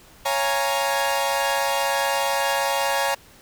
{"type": "chord", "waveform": "sawtooth", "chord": "Bb minor seventh", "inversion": "first", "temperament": "equal", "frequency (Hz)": [554.4, 698.5, 830.6, 932.3], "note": ["Db5", "F5", "Ab5", "Bb5"], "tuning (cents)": [0, 0, 0, 0], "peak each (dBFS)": [-21, -26, -22, -22], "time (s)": [0.25, 3.15], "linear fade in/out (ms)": 10, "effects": ["pink hiss -50 dBFS RMS until 3.41 s"]}